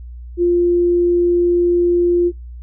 sine tone, 349.2 Hz, F4, in tune, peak -11 dBFS, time 0.37-2.32 s, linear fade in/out 50 ms, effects noise-tail reverb RT60 0.2 s tail -26 dB re dry + added 60 Hz sine -30 dBFS peak until 2.62 s

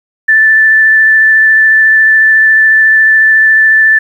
sine tone with vibrato, 1760 Hz, A6, in tune, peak -3 dBFS, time 0.28-3.99 s, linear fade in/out 10 ms, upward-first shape triangle, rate 14 Hz, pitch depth 12 cents each way, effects 7-bit

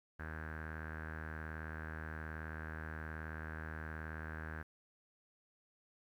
sawtooth tone with low-pass filter, 78.8 Hz, D#2, 23 cents sharp, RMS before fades -45 dBFS, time 0.19-4.63 s, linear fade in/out 10 ms, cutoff 1600 Hz, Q 8.8, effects 12-bit

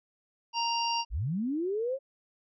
harmonic tone, 932.3 Hz, A#5, in tune, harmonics 1 / 3 / 5 / 6, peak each -29 / -34 / -36 / -37 dBFS, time 0.53-1.05 s, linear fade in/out 50 ms
sine linear sweep, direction up, 38.89 to 554.4 Hz, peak -28 dBFS, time 1.1-1.99 s, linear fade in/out 50 ms
effects none

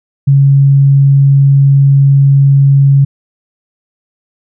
sine tone, 138.59 Hz, C#3, in tune, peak -3 dBFS, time 0.27-3.05 s, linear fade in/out 10 ms, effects none

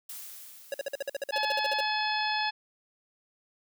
blue noise with exponential decay, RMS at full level -40 dBFS, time 0.09-2.07 s, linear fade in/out 5 ms, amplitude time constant 430 ms
square tone bursts, 556 Hz, C#5, 5 cents sharp, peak -30 dBFS, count 16, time 0.72-1.806 s, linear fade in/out 2 ms, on 21 ms, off 50 ms
harmonic tone, 855 Hz, A5, 50 cents flat, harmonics 1 / 2 / 3 / 4 / 5 / 6, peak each -30 / -33 / -35 / -36 / -37 / -38 dBFS, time 1.32-2.51 s, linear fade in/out 20 ms
effects none

